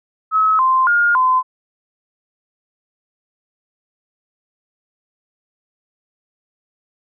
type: tone with pitch steps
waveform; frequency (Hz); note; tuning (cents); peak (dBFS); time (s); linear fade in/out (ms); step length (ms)
sine; 1286 / 1042 / 1419 / 1025; E6 / C6 / F6 / C6; -43 / -7 / +27 / -36; -11; 0.31-1.43; 50; 280
effects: none